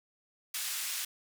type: band-pass noise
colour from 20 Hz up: white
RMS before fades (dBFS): -36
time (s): 0.54-1.05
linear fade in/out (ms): 5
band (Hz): 1600 to 13000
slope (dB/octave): 12
effects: none